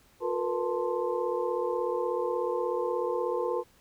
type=tone cluster; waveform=sine; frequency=358.9 / 453.7 / 490.2 / 882 / 1046 Hz; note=F4 / A#4 / B4 / A5 / C6; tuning=+47 / -47 / -13 / +4 / -1 cents; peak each=-33 / -34 / -30 / -37 / -37 dBFS; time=0.2-3.64 s; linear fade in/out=50 ms; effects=pink hiss -62 dBFS RMS until 3.8 s